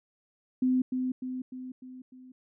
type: tone with echo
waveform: sine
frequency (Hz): 255.6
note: C4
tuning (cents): -40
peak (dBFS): -22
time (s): 0.62-0.82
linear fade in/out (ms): 5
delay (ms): 300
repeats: 5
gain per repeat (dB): -5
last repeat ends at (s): 2.32
effects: none